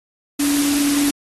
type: tone in noise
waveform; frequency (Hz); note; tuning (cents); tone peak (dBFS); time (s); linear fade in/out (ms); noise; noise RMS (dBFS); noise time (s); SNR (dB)
sine; 286.2; D4; -45; -16; 0.39-1.11; 10; white; -23; 0.39-1.11; +4
effects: AAC 32 kbps